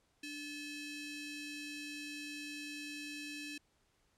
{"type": "ring-modulated tone", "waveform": "sawtooth", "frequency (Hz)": 1435, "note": "F6", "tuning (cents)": 47, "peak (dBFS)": -36, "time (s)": [0.23, 3.58], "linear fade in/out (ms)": 5, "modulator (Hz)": 1140, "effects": ["pink hiss -75 dBFS RMS until 4.17 s", "low-pass 10000 Hz 12 dB/octave"]}